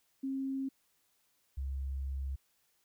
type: tone pair in turn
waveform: sine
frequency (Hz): 268.6 / 67.58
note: C4 / C#2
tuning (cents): +46 / -43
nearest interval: 2 octaves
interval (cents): 2389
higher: first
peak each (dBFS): -33 / -34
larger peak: first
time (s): 0.23-0.69 / 1.57-2.36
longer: second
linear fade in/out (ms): 10
effects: white hiss -74 dBFS RMS until 2.84 s